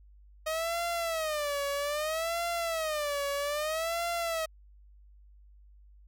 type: tone with vibrato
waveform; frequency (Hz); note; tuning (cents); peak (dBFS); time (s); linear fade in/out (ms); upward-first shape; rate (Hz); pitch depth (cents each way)
sawtooth; 622.3; D#5; 0; -26; 0.46-4.46; 10; sine; 0.62; 170
effects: added 50 Hz sine -53 dBFS peak until 6.07 s